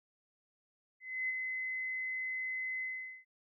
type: tone with ADSR envelope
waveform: sine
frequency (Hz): 2039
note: C7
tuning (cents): -45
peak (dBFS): -31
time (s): 1-3.25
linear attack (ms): 290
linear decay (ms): 25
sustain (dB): -4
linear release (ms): 430
effects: none